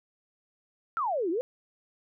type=exponential two-way sweep; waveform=sine; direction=down then up; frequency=1396.9 to 316.2 to 532 Hz; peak=-26 dBFS; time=0.97-1.41 s; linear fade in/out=0 ms; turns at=1.3 s; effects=none